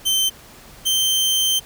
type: tone pair in turn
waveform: sawtooth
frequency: 3100 / 3120 Hz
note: G7 / G7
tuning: -20 / -9 cents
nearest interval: unison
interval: 11 cents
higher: second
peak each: -13 dBFS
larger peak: neither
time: 0.05-0.3 / 0.85-1.6 s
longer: second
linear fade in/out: 20 ms
effects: pink hiss -44 dBFS RMS until 1.65 s